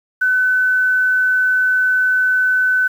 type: tone with quantisation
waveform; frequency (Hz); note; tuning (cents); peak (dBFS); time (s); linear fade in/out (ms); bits
sine; 1509; F#6; +34; -12; 0.21-2.88; 10; 7
effects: none